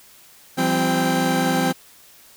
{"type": "tone cluster", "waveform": "30% pulse", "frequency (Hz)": [169.5, 194, 259.1, 788], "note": ["E3", "G3", "C4", "G5"], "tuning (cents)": [49, -18, -17, 9], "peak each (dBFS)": [-21, -24, -19, -21], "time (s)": [0.57, 1.73], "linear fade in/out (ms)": 20, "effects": ["white hiss -49 dBFS RMS until 2.36 s"]}